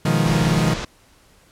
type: chord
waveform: 40% pulse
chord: F half-diminished seventh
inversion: second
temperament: equal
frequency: 123.47 / 155.56 / 174.61 / 207.7 Hz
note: Cb3 / Eb3 / F3 / Ab3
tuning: 0 / 0 / 0 / 0 cents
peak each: -23 / -18 / -21 / -24 dBFS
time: 0.05-0.74 s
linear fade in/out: 5 ms
type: low-pass noise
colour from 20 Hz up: pink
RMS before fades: -28 dBFS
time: 0.25-0.85 s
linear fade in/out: 5 ms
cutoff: 6400 Hz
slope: 24 dB/octave
effects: pink hiss -54 dBFS RMS until 1.51 s + low-pass 12000 Hz 12 dB/octave